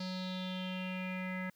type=tone with low-pass filter sweep; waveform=square; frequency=185 Hz; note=F#3; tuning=in tune; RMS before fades=-39 dBFS; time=0-1.5 s; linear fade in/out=5 ms; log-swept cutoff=4600 to 1900 Hz; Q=6.1; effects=white hiss -72 dBFS RMS until 1.55 s